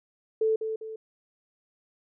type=tone with echo; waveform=sine; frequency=440.2 Hz; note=A4; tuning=1 cent sharp; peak=-21 dBFS; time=0.41-0.56 s; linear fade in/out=5 ms; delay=200 ms; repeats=2; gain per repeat=-7 dB; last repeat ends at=0.96 s; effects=none